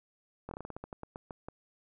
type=slowing click train; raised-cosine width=1 ms; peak=-27 dBFS; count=14; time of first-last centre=0.49-1.485 s; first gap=22 ms; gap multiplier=1.19; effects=none